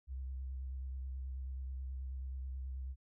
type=tone with vibrato; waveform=sine; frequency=65.41 Hz; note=C2; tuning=in tune; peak=-39 dBFS; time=0.07-2.96 s; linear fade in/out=50 ms; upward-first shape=triangle; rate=9.3 Hz; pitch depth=37 cents each way; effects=none